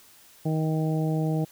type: harmonic tone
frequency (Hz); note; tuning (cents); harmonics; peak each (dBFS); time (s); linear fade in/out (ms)
157.5; D#3; +21; 1 / 2 / 3 / 4 / 5; -24 / -30 / -34 / -36 / -38; 0.45-1.45; 10
effects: white hiss -54 dBFS RMS until 1.51 s